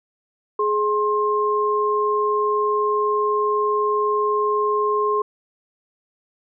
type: tone pair together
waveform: sine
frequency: 420 / 1062 Hz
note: G#4 / C6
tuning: +19 / +25 cents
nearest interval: octave + major third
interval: 1606 cents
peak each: -20 dBFS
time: 0.59-5.22 s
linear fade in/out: 5 ms
effects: none